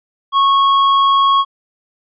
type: tone with tanh clipping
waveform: sine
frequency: 1100 Hz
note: C#6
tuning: 14 cents flat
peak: -11 dBFS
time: 0.32-1.45 s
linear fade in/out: 50 ms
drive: 18 dB
effects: resampled to 8000 Hz